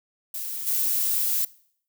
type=noise with level steps; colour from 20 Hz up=violet; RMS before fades=-32 / -24 dBFS; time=0.34-1.45 s; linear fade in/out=5 ms; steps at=0.66 s; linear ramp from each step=20 ms; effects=noise-tail reverb RT60 0.6 s tail -21 dB re dry